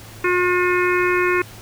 harmonic tone, 359.1 Hz, F4, 48 cents sharp, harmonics 1 / 3 / 4 / 5 / 6 / 7, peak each -18 / -23 / -24 / -25 / -26 / -26 dBFS, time 0.24-1.42 s, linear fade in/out 5 ms, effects added 108 Hz sine -41 dBFS peak until 1.61 s + pink hiss -41 dBFS RMS until 1.61 s

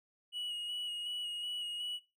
triangle tone with vibrato, 2909 Hz, F#7, 30 cents flat, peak -35 dBFS, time 0.32-2 s, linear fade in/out 50 ms, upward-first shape square, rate 2.7 Hz, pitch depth 17 cents each way, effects noise-tail reverb RT60 0.3 s tail -20 dB re dry

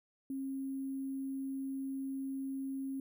sine tone with sample-and-hold, 270 Hz, C#4, 45 cents flat, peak -36 dBFS, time 0.3-3 s, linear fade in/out 2 ms, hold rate 11025 Hz, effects none

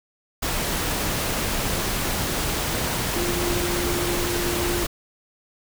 sine tone in noise, 350 Hz, F4, 4 cents sharp, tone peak -26 dBFS, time 3.16-4.84 s, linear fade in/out 10 ms, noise pink, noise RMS -25 dBFS, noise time 0.42-4.87 s, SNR -4 dB, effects none

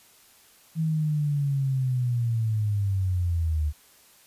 sine linear sweep, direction down, 162.3 to 73.4 Hz, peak -22 dBFS, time 0.75-3.73 s, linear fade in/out 50 ms, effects white hiss -56 dBFS RMS until 4.26 s + resampled to 32000 Hz

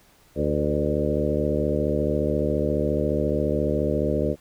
harmonic tone with a mistuned harmonic, 74.4 Hz, D2, 23 cents sharp, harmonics 1 / 2 / 3 / 4 / 5 / 6 / 7 / 8, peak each -29 / -29 / -29 / -29 / -29 / -29 / -29 / -29 dBFS, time 0.35-4.36 s, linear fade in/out 50 ms, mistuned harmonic 7, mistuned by -33 cents, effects pink hiss -57 dBFS RMS until 4.4 s

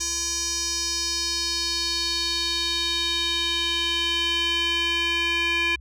square tone with band-pass filter sweep, 340 Hz, F4, 46 cents flat, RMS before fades -25 dBFS, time 0-5.76 s, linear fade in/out 10 ms, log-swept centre 6100 to 2500 Hz, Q 4, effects added 65 Hz sine -40 dBFS peak until 5.8 s

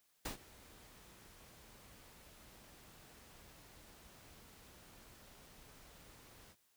pink noise with ADSR envelope, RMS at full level -40 dBFS, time 0.25-6.56 s, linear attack 6 ms, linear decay 110 ms, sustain -20 dB, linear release 55 ms, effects white hiss -75 dBFS RMS until 6.76 s

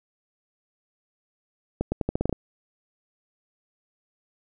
accelerating click train, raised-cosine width 2 ms, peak -11 dBFS, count 9, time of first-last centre 1.81-2.327 s, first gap 110 ms, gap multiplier 0.84, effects none

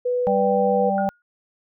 sine tone, 493.9 Hz, B4, in tune, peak -19 dBFS, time 0.05-0.9 s, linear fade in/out 10 ms
harmonic tone, 196.3 Hz, G3, 3 cents sharp, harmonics 1 / 3 / 4, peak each -24 / -24 / -22 dBFS, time 0.27-1.09 s, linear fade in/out 0 ms
sine tone with exponential decay, 1436 Hz, F6, 48 cents sharp, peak -28 dBFS, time 0.98-1.22 s, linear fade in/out 1 ms, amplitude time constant 52 ms
effects none

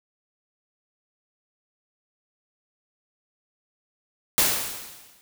white noise with exponential decay, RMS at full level -18 dBFS, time 4.38-5.21 s, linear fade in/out 0 ms, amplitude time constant 180 ms, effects none

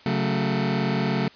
sawtooth chord, F# minor, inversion second, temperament just, 138.75 / 185 / 222 Hz, C#3 / F#3 / A3, +2 / 0 / +16 cents, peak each -22 dBFS, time 0.06-1.28 s, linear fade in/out 2 ms, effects white hiss -50 dBFS RMS until 1.35 s + resampled to 11025 Hz

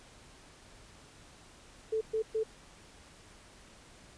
sine tone bursts, 440.2 Hz, A4, 1 cent sharp, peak -28 dBFS, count 3, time 1.92-2.436 s, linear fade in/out 10 ms, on 92 ms, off 120 ms, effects pink hiss -56 dBFS RMS until 4.17 s + resampled to 22050 Hz

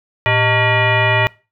sine tone with frequency modulation, 901 Hz, A5, 41 cents sharp, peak -11 dBFS, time 0.26-1.27 s, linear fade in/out 0 ms, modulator 507 Hz, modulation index 3.4, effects noise-tail reverb RT60 0.3 s tail -23 dB re dry

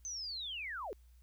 sine linear sweep, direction down, 6272 to 350 Hz, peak -39 dBFS, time 0.05-0.93 s, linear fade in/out 0 ms, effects added 60 Hz sine -58 dBFS peak until 1.22 s + white hiss -75 dBFS RMS until 1.22 s

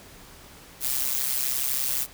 blue noise with amplitude modulation, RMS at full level -23 dBFS, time 0.8-2.07 s, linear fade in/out 50 ms, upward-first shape sine, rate 132 Hz, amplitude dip 80%, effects pink hiss -48 dBFS RMS until 2.13 s

